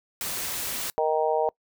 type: noise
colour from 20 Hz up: white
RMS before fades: -31 dBFS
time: 0.21-0.9 s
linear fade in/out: 0 ms
type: harmonic tone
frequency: 156.2 Hz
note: D#3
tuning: 7 cents sharp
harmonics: 3 / 4 / 5 / 6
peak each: -25 / -26 / -27 / -30 dBFS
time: 0.98-1.49 s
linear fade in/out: 0 ms
effects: noise-tail reverb RT60 0.1 s tail -25 dB re dry